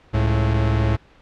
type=tone pair together; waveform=45% pulse; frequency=68.6 / 108.9 Hz; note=C#2 / A2; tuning=-17 / -17 cents; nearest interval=minor sixth; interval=800 cents; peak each=-21 / -18 dBFS; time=0.13-0.97 s; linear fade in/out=20 ms; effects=pink hiss -52 dBFS RMS until 1.21 s + low-pass 3000 Hz 12 dB/octave